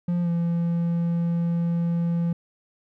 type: tone with pitch glide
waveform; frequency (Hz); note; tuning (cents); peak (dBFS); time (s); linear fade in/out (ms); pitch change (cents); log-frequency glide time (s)
triangle; 174.61 to 169.93; F3 to F3; 0 to -47; -19; 0.08-2.33; 5; -47; 0.22-0.29
effects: none